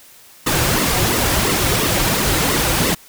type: noise with flanger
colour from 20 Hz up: pink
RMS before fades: -17 dBFS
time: 0.46-2.95 s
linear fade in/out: 10 ms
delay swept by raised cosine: 1.2 to 4.8 ms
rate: 2.9 Hz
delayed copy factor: -0.7
effects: white hiss -45 dBFS RMS until 3.08 s